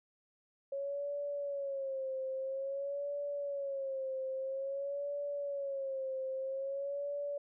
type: tone with vibrato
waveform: sine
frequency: 550 Hz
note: C#5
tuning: 14 cents flat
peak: -35 dBFS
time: 0.72-7.38 s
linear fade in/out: 5 ms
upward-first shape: sine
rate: 0.5 Hz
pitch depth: 75 cents each way
effects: none